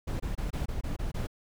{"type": "noise bursts", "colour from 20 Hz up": "brown", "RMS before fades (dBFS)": -32, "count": 8, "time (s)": [0.07, 1.271], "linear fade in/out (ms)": 10, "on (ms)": 130, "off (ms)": 23, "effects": []}